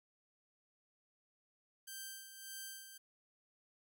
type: tone with tremolo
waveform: 5% pulse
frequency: 1568 Hz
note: G6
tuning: in tune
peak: -34 dBFS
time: 1.87-2.98 s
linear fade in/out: 10 ms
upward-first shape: sine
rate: 1.7 Hz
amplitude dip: 60%
effects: none